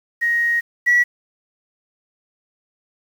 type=tone pair in turn; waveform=sine; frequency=1878 / 1937.5 Hz; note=A#6 / B6; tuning=+12 / -34 cents; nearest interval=minor second; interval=54 cents; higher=second; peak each=-15 / -10 dBFS; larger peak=second; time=0.21-0.61 / 0.86-1.04 s; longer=first; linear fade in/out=20 ms; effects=tanh soft clip ceiling -8 dBFS + 7-bit